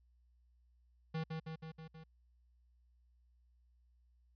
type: tone with echo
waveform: square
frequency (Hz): 160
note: D#3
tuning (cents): +49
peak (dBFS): -37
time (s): 1.14-1.24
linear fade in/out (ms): 10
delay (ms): 160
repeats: 5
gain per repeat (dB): -3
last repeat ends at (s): 2.04
effects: added 60 Hz sine -67 dBFS peak until 4.35 s + resampled to 11025 Hz